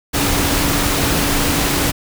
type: tone in noise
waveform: sine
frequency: 285.2 Hz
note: C#4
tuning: 49 cents sharp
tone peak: -23 dBFS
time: 0.13-1.92 s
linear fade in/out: 20 ms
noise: pink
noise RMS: -17 dBFS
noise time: 0.13-1.92 s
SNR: -9 dB
effects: none